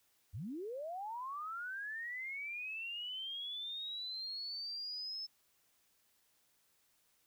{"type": "linear sweep", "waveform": "sine", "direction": "up", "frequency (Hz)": [74, 5274], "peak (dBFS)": -40, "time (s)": [0.33, 5.27], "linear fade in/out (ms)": 20, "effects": ["white hiss -74 dBFS RMS until 7.26 s"]}